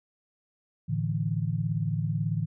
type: chord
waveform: sine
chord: A suspended fourth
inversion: none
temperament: equal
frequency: 110 / 146.83 / 164.81 Hz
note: A2 / D3 / E3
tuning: 0 / 0 / 0 cents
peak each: -30 dBFS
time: 0.88-2.46 s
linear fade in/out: 20 ms
effects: none